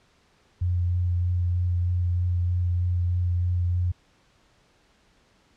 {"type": "tone with vibrato", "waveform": "sine", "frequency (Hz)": 88.5, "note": "F2", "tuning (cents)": 23, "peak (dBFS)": -21, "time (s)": [0.61, 3.92], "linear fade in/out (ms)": 10, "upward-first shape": "sine", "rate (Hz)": 3.2, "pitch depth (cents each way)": 13, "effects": ["pink hiss -62 dBFS RMS until 5.56 s", "low-pass 6000 Hz 12 dB/octave"]}